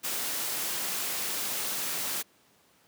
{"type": "noise", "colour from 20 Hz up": "white", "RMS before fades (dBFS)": -32, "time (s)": [0.03, 2.23], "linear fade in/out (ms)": 20, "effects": ["pink hiss -63 dBFS RMS until 2.87 s", "high-pass 150 Hz 12 dB/octave"]}